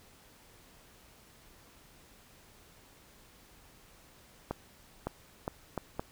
accelerating click train, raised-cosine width 1 ms, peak -19 dBFS, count 5, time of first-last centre 4.51-5.995 s, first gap 560 ms, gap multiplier 0.73, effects pink hiss -59 dBFS RMS until 6.11 s

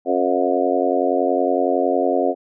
harmonic tone with a mistuned harmonic, 90.8 Hz, F#2, 32 cents flat, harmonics 3 / 4 / 5 / 6 / 7 / 8, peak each -23 / -23 / -23 / -23 / -23 / -23 dBFS, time 0.05-2.35 s, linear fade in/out 50 ms, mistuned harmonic 8, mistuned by -25 cents, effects none

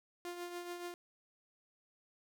sawtooth tone with tremolo, 350.7 Hz, F4, 7 cents sharp, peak -36 dBFS, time 0.25-0.94 s, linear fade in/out 0 ms, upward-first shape triangle, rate 7 Hz, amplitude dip 55%, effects none

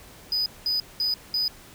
triangle tone bursts, 4978 Hz, D#8, in tune, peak -21 dBFS, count 4, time 0.32-1.48 s, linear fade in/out 2 ms, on 140 ms, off 200 ms, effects pink hiss -48 dBFS RMS until 1.74 s

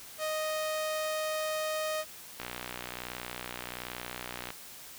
sawtooth tone, 622.3 Hz, D#5, in tune, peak -27 dBFS, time 0.18-2.05 s, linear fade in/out 50 ms
click train, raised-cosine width 0.3 ms, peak -21 dBFS, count 130, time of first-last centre 2.4-4.504 s, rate 61.3 Hz
effects white hiss -48 dBFS RMS until 4.98 s

